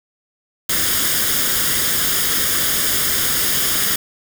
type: noise with comb filter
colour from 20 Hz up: white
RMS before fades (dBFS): -18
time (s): 0.69-3.96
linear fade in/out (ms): 5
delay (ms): 0.59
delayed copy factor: +0.6
effects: none